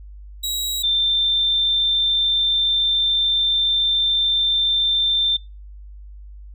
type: tone pair in turn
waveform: sawtooth / sine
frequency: 3854 / 3573 Hz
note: B7 / A7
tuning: -43 / +26 cents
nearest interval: minor second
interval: 131 cents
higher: first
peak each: -19 / -16 dBFS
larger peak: second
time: 0.43-0.83 / 0.83-5.37 s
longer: second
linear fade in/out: 10 ms
effects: noise-tail reverb RT60 0.3 s tail -26 dB re dry + added 50 Hz sine -36 dBFS peak until 6.54 s